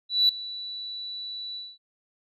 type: tone with ADSR envelope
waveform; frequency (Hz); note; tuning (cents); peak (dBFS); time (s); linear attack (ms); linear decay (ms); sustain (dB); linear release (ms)
sine; 3951; B7; 0; -14; 0.09-1.78; 200; 4; -19; 220
effects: tanh soft clip ceiling -12 dBFS